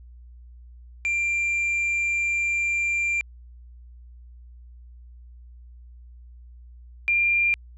triangle / sine tone pair in turn, 2375 / 2390 Hz, D7 / D7, +19 / +30 cents, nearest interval unison, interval 11 cents, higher second, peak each -20 / -18 dBFS, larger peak second, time 1.05-3.21 / 7.08-7.54 s, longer first, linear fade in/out 0 ms, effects added 60 Hz sine -43 dBFS peak until 7.77 s + resampled to 22050 Hz

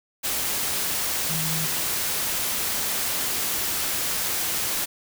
sine tone in noise, 159.5 Hz, D#3, 43 cents sharp, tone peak -29 dBFS, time 1.29-1.67 s, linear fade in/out 20 ms, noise white, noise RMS -26 dBFS, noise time 0.23-4.86 s, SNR -6 dB, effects none

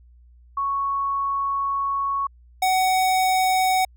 sine / square tone pair in turn, 1108.7 / 749.2 Hz, C#6 / F#5, 0 / +21 cents, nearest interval perfect fifth, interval 679 cents, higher first, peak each -21 / -18 dBFS, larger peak second, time 0.57-2.27 / 2.62-3.85 s, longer first, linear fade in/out 5 ms, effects added 60 Hz sine -48 dBFS peak until 3.96 s

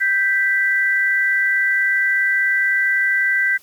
sine tone pair together, 1568 / 1975.6 Hz, G6 / B6, 0 / 0 cents, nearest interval major third, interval 400 cents, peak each -17 dBFS, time 0-3.58 s, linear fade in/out 20 ms, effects white hiss -50 dBFS RMS until 3.62 s + MP3 96 kbps

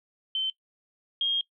sine tone pair in turn, 3085 / 3239 Hz, G7 / G#7, -28 / -44 cents, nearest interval minor second, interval 84 cents, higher second, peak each -25 / -23 dBFS, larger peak second, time 0.35-0.5 / 1.21-1.41 s, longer second, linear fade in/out 2 ms, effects noise-tail reverb RT60 0.1 s tail -21 dB re dry

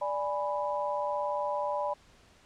sine chord, G# diminished, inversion second, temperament equal, 587.3 / 830.6 / 987.8 Hz, D5 / G#5 / B5, 0 / 0 / 0 cents, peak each -32 / -35 / -33 dBFS, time 0.01-1.94 s, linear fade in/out 10 ms, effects pink hiss -60 dBFS RMS until 2.45 s + low-pass 7000 Hz 12 dB/octave

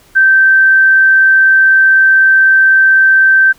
sine tone, 1556 Hz, G6, 13 cents flat, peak -4 dBFS, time 0.15-3.53 s, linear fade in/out 20 ms, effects pink hiss -46 dBFS RMS until 3.58 s

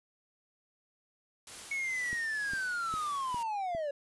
white noise with tremolo, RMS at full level -45 dBFS, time 1.47-3.43 s, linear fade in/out 2 ms, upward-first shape triangle, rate 2.1 Hz, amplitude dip 45%
triangle linear sweep, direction down, 2217 to 555 Hz, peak -30 dBFS, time 1.71-3.91 s, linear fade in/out 5 ms
click train, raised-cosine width 3 ms, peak -31 dBFS, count 5, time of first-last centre 2.13-3.749 s, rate 2.47 Hz
effects resampled to 24000 Hz

